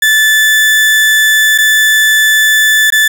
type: tone with dropouts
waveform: 35% pulse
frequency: 1747 Hz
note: A6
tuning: 13 cents flat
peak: -4 dBFS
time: 0.02-3.08 s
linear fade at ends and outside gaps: 5 ms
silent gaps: 1.579-1.584 / 2.904-2.922 s
effects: none